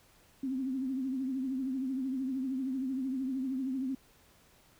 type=tone with vibrato; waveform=sine; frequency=262.8 Hz; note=C4; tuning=8 cents sharp; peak=-31 dBFS; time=0.43-3.95 s; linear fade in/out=5 ms; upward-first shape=triangle; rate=13 Hz; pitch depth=89 cents each way; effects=pink hiss -63 dBFS RMS until 4.79 s